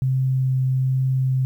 sine tone with vibrato, 130.81 Hz, C3, in tune, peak -17 dBFS, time 0.02-1.45 s, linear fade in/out 0 ms, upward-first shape triangle, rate 1.2 Hz, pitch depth 8 cents each way, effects 9-bit

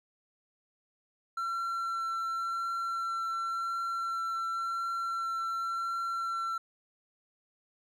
triangle tone with vibrato, 1354 Hz, E6, 46 cents sharp, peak -29 dBFS, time 1.37-6.58 s, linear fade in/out 5 ms, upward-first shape triangle, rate 0.92 Hz, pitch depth 10 cents each way, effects none

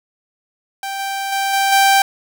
sawtooth tone with level steps, 784 Hz, G5, in tune, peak -19 / -17 / -13 / -10 / -6 dBFS, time 0.83-2.02 s, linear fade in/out 2 ms, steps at 0.99 / 1.32 / 1.53 / 1.72 s, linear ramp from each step 5 ms, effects none

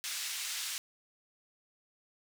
white band-pass noise, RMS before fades -38 dBFS, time 0.04-0.78 s, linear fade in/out 0 ms, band 1900 to 7600 Hz, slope 12 dB/octave, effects none

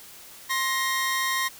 sawtooth tone pair together, 1056.2 / 1880 Hz, C6 / A#6, +16 / +14 cents, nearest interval minor seventh, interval 998 cents, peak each -23 dBFS, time 0.49-1.49 s, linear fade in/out 20 ms, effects white hiss -46 dBFS RMS until 1.59 s

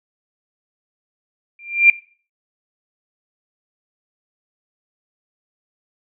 sine tone with exponential growth, 2380 Hz, D7, 22 cents sharp, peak -3 dBFS, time 1.59-1.9 s, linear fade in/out 2 ms, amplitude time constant 67 ms, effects noise-tail reverb RT60 0.4 s tail -19 dB re dry

